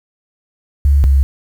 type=tone pair in turn; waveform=sine; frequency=70.6 / 68.23 Hz; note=C#2 / C#2; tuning=+32 / -27 cents; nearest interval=minor second; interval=59 cents; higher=first; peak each=-7 dBFS; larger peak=neither; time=0.85-1.04 / 1.04-1.23 s; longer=neither; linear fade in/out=0 ms; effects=7-bit